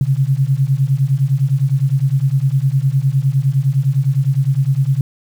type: beating tone pair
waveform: sine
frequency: 130.81 / 140.61 Hz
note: C3 / C#3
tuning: 0 / +25 cents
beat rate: 9.8 Hz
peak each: -15 dBFS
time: 0.01-5.01 s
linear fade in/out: 2 ms
effects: 7-bit